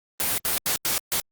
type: noise bursts at uneven times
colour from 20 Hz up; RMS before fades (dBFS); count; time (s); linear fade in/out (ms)
white; -24; 5; 0.2-0.38 / 0.45-0.58 / 0.66-0.76 / 0.85-0.98 / 1.12-1.2; 0
effects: Opus 32 kbps